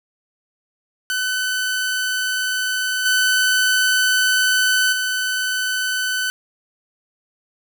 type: tone with level steps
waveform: sawtooth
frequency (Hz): 1509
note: F#6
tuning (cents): +34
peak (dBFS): -16 / -11 / -16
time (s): 1.1-6.3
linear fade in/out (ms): 0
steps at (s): 3.05 / 4.92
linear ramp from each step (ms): 10
effects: none